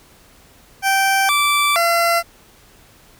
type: tone with pitch steps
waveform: 20% pulse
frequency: 779 / 1165 / 681 Hz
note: G5 / D6 / F5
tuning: -11 / -14 / -44 cents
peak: -9 dBFS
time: 0.82-2.23 s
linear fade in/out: 50 ms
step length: 470 ms
effects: pink hiss -49 dBFS RMS until 3.19 s